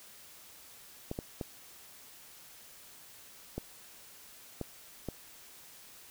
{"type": "clicks", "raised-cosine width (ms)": 2, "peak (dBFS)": -22, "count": 6, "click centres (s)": [1.114, 1.189, 1.412, 3.58, 4.613, 5.087], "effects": ["white hiss -54 dBFS RMS until 6.1 s"]}